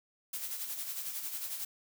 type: noise with tremolo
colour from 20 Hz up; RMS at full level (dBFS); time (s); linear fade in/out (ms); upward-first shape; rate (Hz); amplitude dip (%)
blue; -37; 0.33-1.65; 5; sine; 11; 50
effects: none